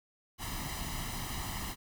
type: noise with comb filter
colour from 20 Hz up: pink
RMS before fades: -38 dBFS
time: 0.38-1.76 s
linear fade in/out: 50 ms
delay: 1 ms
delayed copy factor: +0.7
effects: none